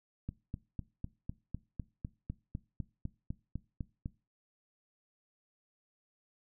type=click train; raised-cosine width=5 ms; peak=-25 dBFS; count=16; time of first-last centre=0.29-4.059 s; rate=3.98 Hz; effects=noise-tail reverb RT60 0.3 s tail -20 dB re dry